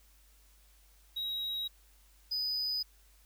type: tone pair in turn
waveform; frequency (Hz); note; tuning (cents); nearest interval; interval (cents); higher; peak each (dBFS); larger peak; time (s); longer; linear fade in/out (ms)
triangle; 3827 / 4983; A#7 / D#8; +45 / +2; perfect fourth; 457; second; -32 / -30; second; 1.16-1.68 / 2.31-2.83; neither; 10
effects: added 50 Hz sine -61 dBFS peak until 3.25 s + white hiss -66 dBFS RMS until 3.25 s